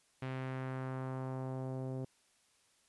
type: tone with low-pass filter sweep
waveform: sawtooth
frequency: 130.81 Hz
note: C3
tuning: in tune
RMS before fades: -40 dBFS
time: 0.22-2.05 s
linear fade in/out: 5 ms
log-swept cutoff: 2600 to 510 Hz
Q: 1.3
effects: white hiss -71 dBFS RMS until 2.88 s + resampled to 24000 Hz